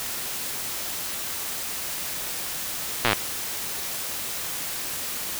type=slowing click train; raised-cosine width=0.3 ms; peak=-3 dBFS; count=10; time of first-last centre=3.05-3.131 s; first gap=8 ms; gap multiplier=1.03; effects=white hiss -31 dBFS RMS until 5.39 s